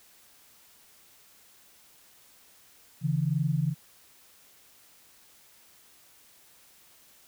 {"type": "tone pair together", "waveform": "sine", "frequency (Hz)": [140, 162.33], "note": ["C#3", "E3"], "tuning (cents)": [18, -26], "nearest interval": "minor third", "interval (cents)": 256, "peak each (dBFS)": -27, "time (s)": [3.01, 3.75], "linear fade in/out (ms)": 50, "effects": ["white hiss -58 dBFS RMS until 7.27 s"]}